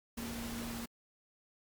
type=tone in noise; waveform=sine; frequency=233.1 Hz; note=A#3; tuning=in tune; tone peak=-41 dBFS; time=0.17-0.86 s; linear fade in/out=10 ms; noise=pink; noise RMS=-44 dBFS; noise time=0.17-0.86 s; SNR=0 dB; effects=Opus 48 kbps